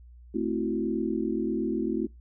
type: chord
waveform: sine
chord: F# half-diminished seventh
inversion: first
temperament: equal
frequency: 220 / 261.6 / 329.6 / 370 Hz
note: A3 / C4 / E4 / F#4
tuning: 0 / 0 / 0 / 0 cents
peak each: -31 / -32 / -30 / -32 dBFS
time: 0.34-2.07 s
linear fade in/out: 10 ms
effects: noise-tail reverb RT60 0.2 s tail -26 dB re dry + added 60 Hz sine -47 dBFS peak until 2.2 s